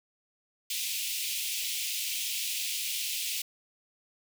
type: high-pass noise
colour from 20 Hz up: pink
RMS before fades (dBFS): -33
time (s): 0.7-3.42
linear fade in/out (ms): 5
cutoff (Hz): 2400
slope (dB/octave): 48
effects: none